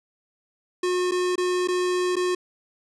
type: tone with dropouts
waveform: square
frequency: 361.5 Hz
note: F#4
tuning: 40 cents flat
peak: -22 dBFS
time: 0.83-2.35 s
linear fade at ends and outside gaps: 5 ms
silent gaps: 1.112-1.118 / 1.357-1.379 / 1.675-1.684 / 2.157-2.165 s
effects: resampled to 22050 Hz